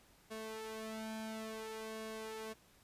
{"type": "tone with flanger", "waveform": "sawtooth", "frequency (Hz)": 220, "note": "A3", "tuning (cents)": 0, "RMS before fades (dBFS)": -45, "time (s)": [0.3, 2.54], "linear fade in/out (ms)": 20, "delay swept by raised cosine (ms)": [1.8, 3.3], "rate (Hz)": 0.58, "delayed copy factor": 0.8, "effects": ["pink hiss -66 dBFS RMS until 2.83 s", "resampled to 32000 Hz"]}